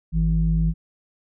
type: tone pair together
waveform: sine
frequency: 51.69 / 162.5 Hz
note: G#1 / E3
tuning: -7 / -24 cents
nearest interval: octave + minor sixth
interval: 1983 cents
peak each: -19 dBFS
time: 0.12-0.74 s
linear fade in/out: 50 ms
effects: tanh soft clip ceiling -10 dBFS